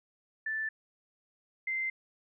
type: tone pair in turn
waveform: sine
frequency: 1760 / 2080 Hz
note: A6 / C7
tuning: 0 / -11 cents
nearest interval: minor third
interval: 289 cents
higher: second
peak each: -31 / -30 dBFS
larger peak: second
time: 0.46-0.69 / 1.67-1.9 s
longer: neither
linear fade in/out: 5 ms
effects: none